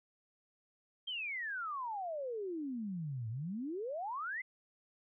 sine exponential two-way sweep, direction down then up, 3221 to 107 to 2120 Hz, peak -37 dBFS, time 1.07-4.42 s, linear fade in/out 10 ms, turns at 3.29 s, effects none

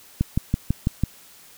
click train, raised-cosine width 5 ms, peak -7 dBFS, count 6, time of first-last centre 0.21-1.036 s, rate 6.05 Hz, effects white hiss -49 dBFS RMS until 1.57 s

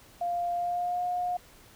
sine tone with pitch glide, 698.5 to 715.7 Hz, F5 to F5, 0 to +42 cents, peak -27 dBFS, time 0.21-1.37 s, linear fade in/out 5 ms, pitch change +42 cents, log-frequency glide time 0.53-1.03 s, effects pink hiss -55 dBFS RMS until 1.75 s

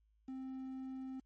triangle tone with quantisation, 262.6 Hz, C4, 6 cents sharp, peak -40 dBFS, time 0.28-1.2 s, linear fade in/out 5 ms, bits 11, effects added 53 Hz sine -70 dBFS peak until 1.25 s + MP3 32 kbps

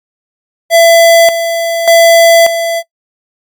square tone with tremolo, 670 Hz, E5, 28 cents sharp, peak -3 dBFS, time 0.7-2.83 s, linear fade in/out 50 ms, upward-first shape square, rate 0.85 Hz, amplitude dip 65%, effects noise-tail reverb RT60 0.1 s tail -20 dB re dry + Opus 48 kbps

